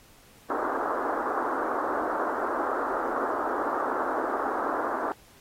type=band-pass noise; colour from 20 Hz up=white; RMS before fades=-29 dBFS; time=0.5-5.12 s; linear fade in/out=0 ms; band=270 to 1400 Hz; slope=48 dB/octave; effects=pink hiss -56 dBFS RMS until 5.4 s + AAC 48 kbps